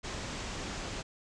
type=low-pass noise; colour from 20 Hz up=pink; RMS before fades=-39 dBFS; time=0.03-1.03 s; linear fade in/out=20 ms; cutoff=7800 Hz; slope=48 dB/octave; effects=none